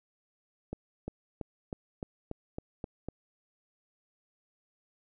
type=accelerating click train; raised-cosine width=2 ms; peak=-23 dBFS; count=9; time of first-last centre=0.73-3.086 s; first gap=350 ms; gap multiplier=0.95; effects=none